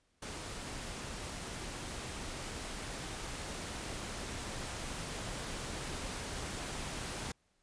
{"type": "noise with level ramp", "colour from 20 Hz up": "pink", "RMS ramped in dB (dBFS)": [-43, -40], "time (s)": [0.22, 7.32], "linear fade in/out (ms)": 5, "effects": ["pink hiss -75 dBFS RMS until 7.62 s", "resampled to 22050 Hz"]}